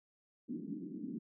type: band-pass noise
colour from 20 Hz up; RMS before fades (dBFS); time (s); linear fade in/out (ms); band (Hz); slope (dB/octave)
pink; -43; 0.48-1.19; 10; 190 to 320; 48
effects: none

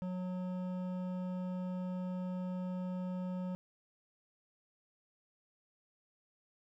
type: tone with hard clipping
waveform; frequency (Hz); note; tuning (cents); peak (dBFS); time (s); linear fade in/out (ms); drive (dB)
triangle; 182.7; F#3; -22; -38; 0.02-3.55; 0; 15
effects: none

